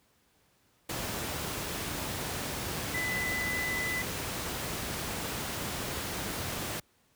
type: tone in noise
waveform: sine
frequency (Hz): 2002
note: B6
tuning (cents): +23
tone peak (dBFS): -31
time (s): 2.94-4.02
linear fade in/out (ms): 5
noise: pink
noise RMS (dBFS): -35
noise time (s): 0.89-6.8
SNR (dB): +1
effects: pink hiss -68 dBFS RMS until 7.15 s + high-pass 60 Hz 12 dB/octave